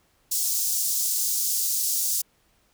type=high-pass noise; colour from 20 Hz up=pink; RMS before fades=-25 dBFS; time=0.31-2.22 s; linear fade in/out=10 ms; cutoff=5600 Hz; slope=24 dB/octave; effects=pink hiss -65 dBFS RMS until 2.73 s